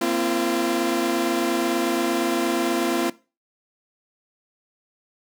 sawtooth chord, Bb suspended second, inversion none, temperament equal with one note detuned, 233.1 / 261.6 / 340.7 Hz, Bb3 / C4 / F4, 0 / 0 / -43 cents, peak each -24 / -22 / -19 dBFS, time 0.01-3.1 s, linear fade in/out 5 ms, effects noise-tail reverb RT60 0.3 s tail -19 dB re dry

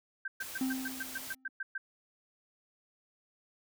sine tone bursts, 1568 Hz, G6, in tune, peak -34 dBFS, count 11, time 0.25-1.78 s, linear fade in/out 5 ms, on 30 ms, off 120 ms
white noise, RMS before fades -44 dBFS, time 0.4-1.35 s, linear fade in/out 10 ms
triangle tone with exponential decay, 261.6 Hz, C4, in tune, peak -26 dBFS, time 0.61-1.49 s, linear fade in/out 2 ms, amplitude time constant 190 ms
effects none

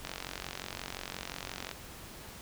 click train, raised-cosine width 0.2 ms, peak -20 dBFS, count 77, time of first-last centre 0.05-1.713 s, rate 45.7 Hz, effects pink hiss -48 dBFS RMS until 2.41 s

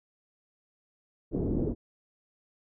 white low-pass noise, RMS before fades -29 dBFS, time 1.31-1.75 s, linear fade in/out 50 ms, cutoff 370 Hz, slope 24 dB/octave, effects none

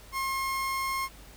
30% pulse tone, 1072 Hz, C6, 42 cents sharp, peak -26 dBFS, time 0.12-1.09 s, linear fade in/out 50 ms, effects added 50 Hz sine -50 dBFS peak until 1.36 s + pink hiss -52 dBFS RMS until 1.36 s

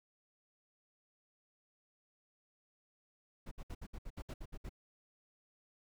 brown noise bursts, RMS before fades -44 dBFS, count 11, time 3.46-4.694 s, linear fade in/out 10 ms, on 54 ms, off 64 ms, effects none

